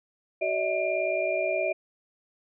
sine tone cluster, 376.4 / 585 / 644 / 2393 Hz, F#4 / D5 / E5 / D7, +30 / -7 / -41 / +32 cents, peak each -33 / -30 / -27 / -32 dBFS, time 0.41-1.73 s, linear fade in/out 10 ms, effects none

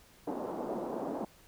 pink band-pass noise, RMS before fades -37 dBFS, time 0.27-1.25 s, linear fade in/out 5 ms, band 230 to 860 Hz, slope 24 dB/octave, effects pink hiss -60 dBFS RMS until 1.47 s

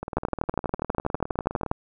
two click trains, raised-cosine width 1 ms, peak -17 / -9 dBFS, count 34 / 20, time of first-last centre 0.03-1.714 / 0.17-1.715 s, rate 19.6 / 12.3 Hz, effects none

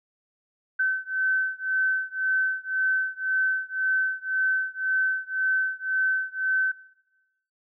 sine beating tone pair, 1531 / 1532.9 Hz, G6 / G6, -41 / -39 cents, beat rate 1.9 Hz, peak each -26 dBFS, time 0.79-6.72 s, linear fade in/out 10 ms, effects noise-tail reverb RT60 0.9 s tail -19 dB re dry

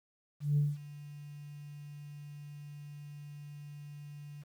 sine tone with ADSR envelope, 146 Hz, D3, 10 cents flat, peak -23 dBFS, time 0.4-4.44 s, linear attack 170 ms, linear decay 200 ms, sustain -21 dB, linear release 24 ms, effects tanh soft clip ceiling -21 dBFS + 10-bit

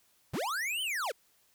square linear two-way sweep, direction up then down, 68 to 3132 to 383.7 Hz, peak -32 dBFS, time 0.33-1.12 s, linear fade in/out 10 ms, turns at 0.82 s, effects white hiss -68 dBFS RMS until 1.54 s

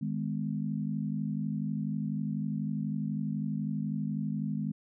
sine chord, G# minor, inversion second, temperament equal with one note detuned, 155.56 / 207.7 / 251.7 Hz, D#3 / G#3 / B3, 0 / 0 / +33 cents, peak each -34 / -33 / -37 dBFS, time 0.01-4.72 s, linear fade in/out 10 ms, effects none

